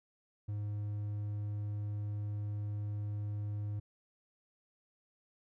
triangle tone with vibrato, 103.83 Hz, G#2, in tune, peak -33 dBFS, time 0.48-3.8 s, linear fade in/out 10 ms, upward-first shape triangle, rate 20 Hz, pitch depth 8 cents each way, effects none

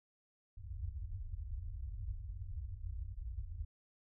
white low-pass noise, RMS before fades -43 dBFS, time 0.57-3.65 s, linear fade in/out 10 ms, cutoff 100 Hz, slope 96 dB/octave, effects none

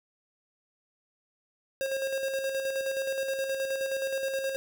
square tone with tremolo, 538 Hz, C5, 48 cents sharp, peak -28 dBFS, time 1.81-4.56 s, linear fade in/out 0 ms, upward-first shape square, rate 9.5 Hz, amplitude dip 40%, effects none

